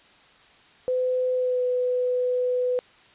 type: tone with pitch glide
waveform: sine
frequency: 507 to 498.9 Hz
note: B4 to B4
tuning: +45 to +17 cents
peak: -21 dBFS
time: 0.88-2.79 s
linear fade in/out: 0 ms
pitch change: -28 cents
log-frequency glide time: 1.34-1.63 s
effects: white hiss -54 dBFS RMS until 3.14 s + resampled to 8000 Hz